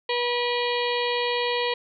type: harmonic tone with a mistuned harmonic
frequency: 484.7 Hz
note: B4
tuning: 32 cents flat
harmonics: 1 / 2 / 4 / 5 / 6 / 7 / 8 / 9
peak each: -26 / -29 / -32 / -33 / -34 / -34 / -35 / -36 dBFS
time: 0.09-1.74 s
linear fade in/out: 5 ms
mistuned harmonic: 7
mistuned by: -70 cents
effects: none